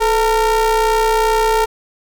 square ring-modulated tone, 233.1 Hz, A#3, in tune, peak -10 dBFS, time 0-1.66 s, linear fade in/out 20 ms, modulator 668 Hz, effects none

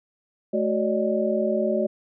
sine tone cluster, 217.5 / 372.9 / 569 / 609 Hz, A3 / F#4 / C#5 / D#5, -20 / +14 / +45 / -37 cents, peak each -26 dBFS, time 0.53-1.87 s, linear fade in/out 10 ms, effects none

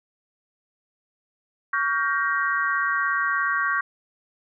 sine chord, G half-diminished seventh, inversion second, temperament just, 1128.9 / 1411.2 / 1568 / 1881.6 Hz, Db6 / F6 / G6 / Bb6, +31 / +18 / 0 / +16 cents, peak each -25 / -29 / -25 / -28 dBFS, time 1.73-3.81 s, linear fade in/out 5 ms, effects none

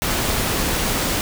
pink noise, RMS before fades -21 dBFS, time 0.02-1.21 s, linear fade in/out 0 ms, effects none

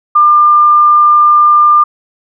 sine tone, 1198 Hz, D6, 34 cents sharp, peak -3 dBFS, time 0.15-1.84 s, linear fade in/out 10 ms, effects none

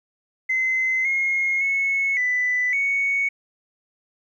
sine tone with pitch steps, 2055 / 2151 / 2195 / 1991 / 2224 Hz, C7 / C7 / C#7 / B6 / C#7, -32 / +47 / -18 / +14 / +5 cents, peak -18 dBFS, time 0.49-3.29 s, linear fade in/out 10 ms, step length 560 ms, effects tanh soft clip ceiling -14 dBFS + 10-bit

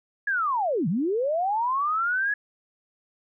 sine linear two-way sweep, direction down then up, 1698 to 146.83 to 1698 Hz, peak -22 dBFS, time 0.27-2.34 s, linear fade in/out 5 ms, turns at 0.88 s, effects none

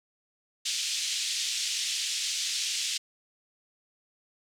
pink band-pass noise, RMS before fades -31 dBFS, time 0.65-2.98 s, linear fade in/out 10 ms, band 2900 to 7700 Hz, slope 24 dB/octave, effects none

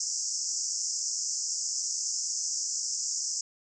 white band-pass noise, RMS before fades -32 dBFS, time 0-3.41 s, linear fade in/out 5 ms, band 5100 to 7500 Hz, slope 96 dB/octave, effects none

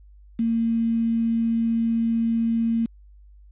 sine tone with quantisation, 228.9 Hz, A#3, 31 cents flat, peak -19 dBFS, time 0.39-2.86 s, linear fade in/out 5 ms, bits 7, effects added 50 Hz sine -46 dBFS peak until 3.51 s + resampled to 8000 Hz

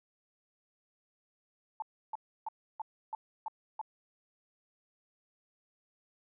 sine tone bursts, 877 Hz, A5, 6 cents flat, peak -34 dBFS, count 7, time 1.8-3.814 s, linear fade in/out 2 ms, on 22 ms, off 310 ms, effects none

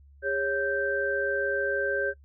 sine tone cluster, 405.4 / 552 / 1564 Hz, G#4 / C#5 / G6, -42 / -7 / -4 cents, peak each -31 / -29 / -28 dBFS, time 0.22-2.14 s, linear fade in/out 50 ms, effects noise-tail reverb RT60 0.1 s tail -23 dB re dry + added 70 Hz sine -51 dBFS peak until 2.24 s

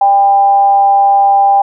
sine tone with frequency modulation, 796 Hz, G5, 26 cents sharp, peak -5 dBFS, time 0.01-1.62 s, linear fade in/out 5 ms, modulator 206 Hz, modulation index 0.25, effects none

